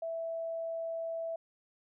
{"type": "tone", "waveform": "sine", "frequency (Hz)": 659.3, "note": "E5", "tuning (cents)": 0, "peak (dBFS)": -34, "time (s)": [0.02, 1.36], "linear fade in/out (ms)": 5, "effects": []}